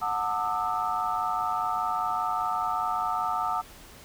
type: tone cluster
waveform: sine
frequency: 732 / 894 / 1199 / 1304 Hz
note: F#5 / A5 / D6 / E6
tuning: -19 / +27 / +36 / -19 cents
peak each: -31 dBFS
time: 0.01-3.62 s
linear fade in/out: 20 ms
effects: pink hiss -49 dBFS RMS until 4.04 s